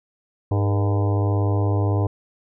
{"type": "harmonic tone with a mistuned harmonic", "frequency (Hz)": 101.4, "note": "G#2", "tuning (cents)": -41, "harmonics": [1, 3, 4, 5, 6, 7, 8, 9, 10], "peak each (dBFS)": [-18, -28, -30, -32, -34, -35, -36, -37, -38], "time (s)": [0.51, 2.07], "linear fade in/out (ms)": 5, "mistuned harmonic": 5, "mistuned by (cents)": -89, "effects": []}